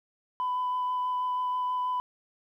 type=tone with vibrato; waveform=sine; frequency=1000 Hz; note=B5; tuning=21 cents sharp; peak=-25 dBFS; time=0.4-2 s; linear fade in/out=0 ms; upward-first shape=sine; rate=6.2 Hz; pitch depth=9 cents each way; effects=tanh soft clip ceiling -24 dBFS + 11-bit